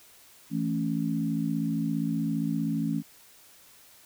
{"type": "chord", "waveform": "sine", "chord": "A major", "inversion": "second", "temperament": "equal", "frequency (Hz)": [164.81, 220, 277.2], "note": ["E3", "A3", "C#4"], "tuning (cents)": [0, 0, 0], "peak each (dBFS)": -30, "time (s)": [0.5, 3.03], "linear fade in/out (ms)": 50, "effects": ["white hiss -55 dBFS RMS until 4.05 s"]}